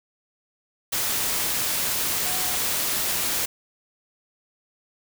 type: tone in noise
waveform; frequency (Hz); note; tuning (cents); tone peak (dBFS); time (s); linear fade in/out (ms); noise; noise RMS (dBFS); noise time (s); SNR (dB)
sine; 734; F#5; -14; -36; 2.25-2.56; 10; white; -25; 0.92-3.46; -14
effects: none